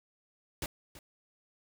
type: noise with echo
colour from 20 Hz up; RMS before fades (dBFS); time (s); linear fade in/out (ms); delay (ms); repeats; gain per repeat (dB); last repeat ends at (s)
pink; -36; 0.62-0.66; 2; 330; 1; -15; 0.99
effects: none